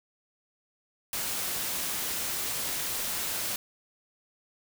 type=noise; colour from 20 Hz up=white; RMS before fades=-32 dBFS; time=1.13-3.56 s; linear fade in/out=2 ms; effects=none